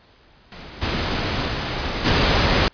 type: noise with level steps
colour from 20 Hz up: pink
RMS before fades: -38 / -23 / -25 / -17 dBFS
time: 0.52-2.68 s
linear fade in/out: 0 ms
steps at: 0.81 / 1.47 / 2.04 s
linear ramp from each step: 20 ms
effects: pink hiss -53 dBFS RMS until 2.73 s + resampled to 11025 Hz